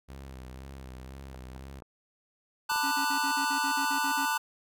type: tone with vibrato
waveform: sawtooth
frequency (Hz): 65.7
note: C2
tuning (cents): +8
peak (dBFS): -38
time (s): 0.08-1.81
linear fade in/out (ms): 20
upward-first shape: sine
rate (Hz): 2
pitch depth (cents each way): 62
type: clicks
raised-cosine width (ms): 1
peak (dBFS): -32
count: 5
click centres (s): 1.346 / 1.562 / 1.822 / 2.717 / 2.76
type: chord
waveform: square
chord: B minor seventh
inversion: third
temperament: just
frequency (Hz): 889 / 987.8 / 1185.3 / 1481.6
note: A5 / B5 / D6 / F#6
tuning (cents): +18 / 0 / +16 / +2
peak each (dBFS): -31 / -35 / -36 / -32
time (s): 2.69-4.38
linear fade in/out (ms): 10
type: tone bursts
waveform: square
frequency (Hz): 277.2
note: C#4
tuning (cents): 0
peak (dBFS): -36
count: 11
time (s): 2.83-4.257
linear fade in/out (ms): 10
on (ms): 87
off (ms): 47
effects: none